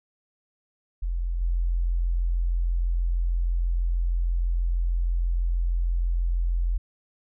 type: tone with level steps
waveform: sine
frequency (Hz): 43.13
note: F1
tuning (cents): -21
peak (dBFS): -24 / -21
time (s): 1.02-6.78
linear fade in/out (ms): 10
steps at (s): 1.41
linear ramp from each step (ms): 5
effects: none